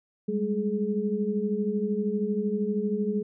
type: tone cluster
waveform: sine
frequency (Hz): 197.4 / 210.2 / 422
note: G3 / G#3 / G#4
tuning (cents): +12 / +21 / +28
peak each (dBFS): -29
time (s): 0.28-3.23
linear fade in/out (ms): 10
effects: none